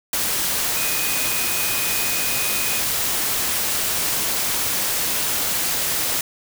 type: tone in noise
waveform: sine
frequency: 2493 Hz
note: D#7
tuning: 3 cents sharp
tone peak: -29 dBFS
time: 0.76-2.8 s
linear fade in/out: 2 ms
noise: white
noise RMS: -22 dBFS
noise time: 0.13-6.21 s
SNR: -10 dB
effects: none